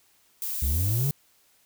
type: noise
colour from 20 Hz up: violet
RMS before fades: -31 dBFS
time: 0.42-1.11 s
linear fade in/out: 0 ms
type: exponential sweep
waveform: triangle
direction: up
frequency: 64.1 to 150 Hz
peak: -21 dBFS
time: 0.62-1.11 s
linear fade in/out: 5 ms
effects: white hiss -63 dBFS RMS until 1.65 s